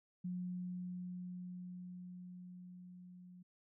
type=tone with level ramp; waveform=sine; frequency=180.1 Hz; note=F#3; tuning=46 cents flat; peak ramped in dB=-38 to -54 dBFS; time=0.24-3.43 s; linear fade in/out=10 ms; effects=none